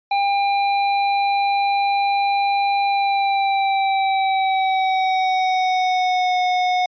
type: tone with pitch glide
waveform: square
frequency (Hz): 800 to 729.4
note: G5 to F#5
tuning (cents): +35 to -25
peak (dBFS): -17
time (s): 0.11-6.86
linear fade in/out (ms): 5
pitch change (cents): -160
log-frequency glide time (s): 2.83-6.38
effects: resampled to 11025 Hz